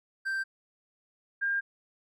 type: tone pair in turn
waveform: triangle / sine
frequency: 1568 / 1604.7 Hz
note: G6 / G6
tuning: 0 / +40 cents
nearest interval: unison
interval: 40 cents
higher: second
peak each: -27 / -26 dBFS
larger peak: second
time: 0.25-0.44 / 1.41-1.61 s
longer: second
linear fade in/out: 20 ms
effects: none